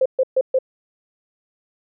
sine tone bursts, 522 Hz, C5, 4 cents flat, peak -13 dBFS, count 4, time 0.01-0.588 s, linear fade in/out 5 ms, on 47 ms, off 130 ms, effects none

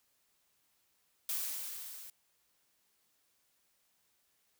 blue noise with level ramp, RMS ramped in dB -35 to -50 dBFS, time 1.29-2.1 s, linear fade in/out 2 ms, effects white hiss -75 dBFS RMS until 4.59 s

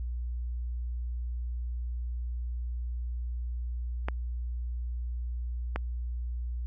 clicks, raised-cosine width 0.5 ms, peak -16 dBFS, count 2, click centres 4.085 / 5.76 s, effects added 60 Hz sine -31 dBFS peak until 6.66 s

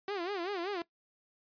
sawtooth tone with vibrato, 373.7 Hz, F#4, 17 cents sharp, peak -30 dBFS, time 0.08-0.82 s, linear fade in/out 2 ms, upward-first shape sine, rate 5.2 Hz, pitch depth 180 cents each way, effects noise-tail reverb RT60 0.1 s tail -19 dB re dry + resampled to 11025 Hz

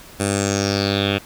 10% pulse tone with low-pass filter sweep, 100 Hz, G2, 35 cents sharp, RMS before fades -20 dBFS, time 0.19-1.19 s, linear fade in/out 20 ms, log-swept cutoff 10000 to 2900 Hz, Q 5.8, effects pink hiss -42 dBFS RMS until 1.25 s

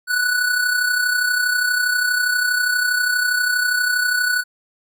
square tone with amplitude modulation, 1480 Hz, F#6, in tune, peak -15 dBFS, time 0.07-4.44 s, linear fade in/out 50 ms, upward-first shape sine, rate 32.4 Hz, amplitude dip 50%, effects none

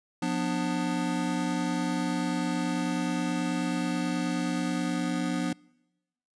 square chord, B diminished, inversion second, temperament just, 177.8 / 246.9 / 296.3 Hz, F3 / B3 / D4, +31 / 0 / +15 cents, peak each -32 dBFS, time 0.22-5.53 s, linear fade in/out 5 ms, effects noise-tail reverb RT60 1.0 s tail -26 dB re dry + resampled to 22050 Hz

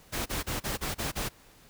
pink noise bursts, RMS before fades -32 dBFS, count 7, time 0.12-1.292 s, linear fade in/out 20 ms, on 140 ms, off 32 ms, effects pink hiss -57 dBFS RMS until 1.69 s

